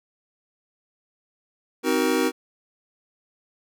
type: chord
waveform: square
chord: C half-diminished seventh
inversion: none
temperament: just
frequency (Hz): 261.6 / 314 / 376.7 / 470.9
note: C4 / Eb4 / Gb4 / Bb4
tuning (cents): 0 / +16 / +31 / +18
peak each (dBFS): -26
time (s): 1.83-2.32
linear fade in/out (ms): 50
effects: none